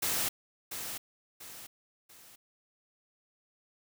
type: noise with echo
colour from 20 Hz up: white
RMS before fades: -31 dBFS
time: 0.02-0.29 s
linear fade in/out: 10 ms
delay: 690 ms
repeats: 3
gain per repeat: -8 dB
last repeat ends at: 2.36 s
effects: none